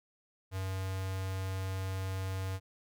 square tone with notch filter, 94.9 Hz, F#2, 44 cents sharp, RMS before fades -36 dBFS, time 0.51-2.6 s, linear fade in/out 50 ms, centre 240 Hz, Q 1.2, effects none

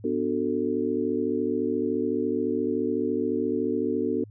sine chord, B minor seventh, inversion none, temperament just, 246.9 / 296.3 / 370.4 / 444.5 Hz, B3 / D4 / F#4 / A4, 0 / +15 / +2 / +18 cents, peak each -29 dBFS, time 0.04-4.24 s, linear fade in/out 5 ms, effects added 105 Hz sine -44 dBFS peak until 4.3 s

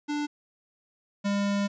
square tone pair in turn, 294.5 / 201.3 Hz, D4 / G3, +5 / +46 cents, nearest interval perfect fifth, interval 659 cents, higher first, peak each -28 / -25 dBFS, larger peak second, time 0.08-0.27 / 1.24-1.68 s, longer second, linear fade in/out 20 ms, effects resampled to 16000 Hz + 11-bit

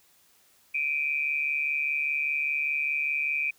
sine tone pair together, 2344 / 2489 Hz, D7 / D#7, -4 / 0 cents, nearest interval minor second, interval 104 cents, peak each -28 dBFS, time 0.74-3.51 s, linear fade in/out 10 ms, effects white hiss -62 dBFS RMS until 3.58 s

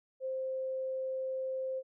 sine tone, 524 Hz, C5, 2 cents sharp, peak -33 dBFS, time 0.2-1.83 s, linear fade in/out 50 ms, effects none

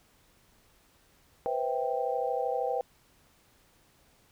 sine chord, C major seventh, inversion third, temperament just, 490.5 / 523.3 / 654.1 / 784.9 Hz, B4 / C5 / E5 / G5, -12 / 0 / -14 / +2 cents, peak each -32 / -34 / -36 / -32 dBFS, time 1.46-2.81 s, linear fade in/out 0 ms, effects pink hiss -64 dBFS RMS until 4.31 s

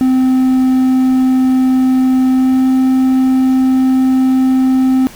triangle tone with pitch glide, 258.7 to 260.5 Hz, C4 to C4, -19 to -7 cents, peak -6 dBFS, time 0.01-5.07 s, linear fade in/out 0 ms, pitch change +12 cents, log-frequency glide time 2.28-2.67 s, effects pink hiss -36 dBFS RMS until 5.15 s

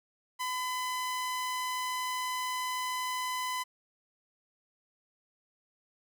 sawtooth tone, 1009 Hz, B5, 37 cents sharp, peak -28 dBFS, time 0.39-3.64 s, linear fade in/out 20 ms, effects none

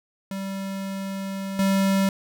square tone with level steps, 194.3 Hz, G3, 15 cents flat, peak -29 / -19 dBFS, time 0.31-2.09 s, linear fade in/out 2 ms, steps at 1.59 s, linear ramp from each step 2 ms, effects none

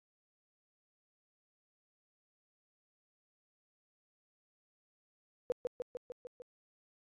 sine tone with echo, 493.9 Hz, B4, in tune, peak -28 dBFS, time 5.5-5.52 s, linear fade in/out 0 ms, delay 150 ms, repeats 6, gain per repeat -3 dB, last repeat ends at 6.42 s, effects AAC 32 kbps

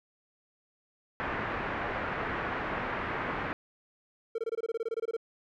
white low-pass noise, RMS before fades -34 dBFS, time 1.2-3.53 s, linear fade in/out 0 ms, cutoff 1900 Hz, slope 24 dB/octave
triangle tone bursts, 454.9 Hz, A#4, 42 cents flat, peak -27 dBFS, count 15, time 4.35-5.167 s, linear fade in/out 5 ms, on 33 ms, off 23 ms
effects none

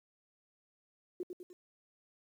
sine tone with echo, 359 Hz, F4, 48 cents sharp, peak -34 dBFS, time 1.2-1.23 s, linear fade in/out 2 ms, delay 100 ms, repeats 3, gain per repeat -5 dB, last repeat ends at 1.53 s, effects high-pass 200 Hz 12 dB/octave + 11-bit

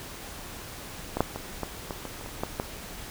clicks, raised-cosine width 1 ms, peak -14 / -7 / -19 / -16 / -18 / -23 / -26 / -24 / -13 / -13 dBFS, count 10, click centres 1.17 / 1.206 / 1.36 / 1.633 / 1.908 / 2.053 / 2.212 / 2.261 / 2.435 / 2.599 s, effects pink hiss -41 dBFS RMS until 3.1 s

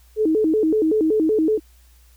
sine tone with vibrato, 370 Hz, F#4, in tune, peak -15 dBFS, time 0.16-1.6 s, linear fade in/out 50 ms, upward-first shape square, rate 5.3 Hz, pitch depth 270 cents each way, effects added 60 Hz sine -49 dBFS peak until 2.16 s + white hiss -58 dBFS RMS until 2.16 s

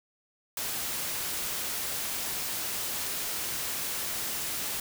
white noise, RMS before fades -33 dBFS, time 0.57-4.8 s, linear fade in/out 2 ms, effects none

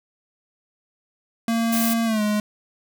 square tone with pitch glide, 229.1 to 210.1 Hz, A#3 to G#3, -30 to +20 cents, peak -20 dBFS, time 1.48-2.4 s, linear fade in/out 2 ms, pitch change -150 cents, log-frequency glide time 2.05-2.22 s
blue noise, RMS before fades -26 dBFS, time 1.72-1.94 s, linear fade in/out 10 ms
effects none

